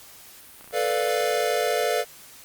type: click train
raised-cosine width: 0.5 ms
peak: -32 dBFS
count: 38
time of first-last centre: 0.61-1.839 s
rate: 30.1 Hz
type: chord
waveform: square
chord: B half-diminished seventh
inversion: third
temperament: equal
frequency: 440 / 493.9 / 587.3 / 698.5 Hz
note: A4 / B4 / D5 / F5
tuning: 0 / 0 / 0 / 0 cents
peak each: -28 dBFS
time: 0.72-2.05 s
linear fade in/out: 50 ms
effects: white hiss -47 dBFS RMS until 2.44 s + Opus 48 kbps